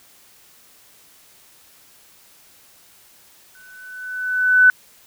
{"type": "tone with exponential growth", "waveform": "sine", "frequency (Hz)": 1500, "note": "F#6", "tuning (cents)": 23, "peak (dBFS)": -6, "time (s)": [3.55, 4.7], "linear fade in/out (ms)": 1, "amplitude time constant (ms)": 250, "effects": ["white hiss -51 dBFS RMS until 5.06 s"]}